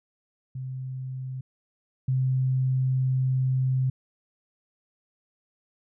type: tone pair in turn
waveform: sine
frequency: 130.2 / 130.2 Hz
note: C3 / C3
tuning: -8 / -8 cents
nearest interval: unison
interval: 0 cents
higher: neither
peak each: -31 / -21 dBFS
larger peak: second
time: 0.55-1.41 / 2.08-3.9 s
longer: second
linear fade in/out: 5 ms
effects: none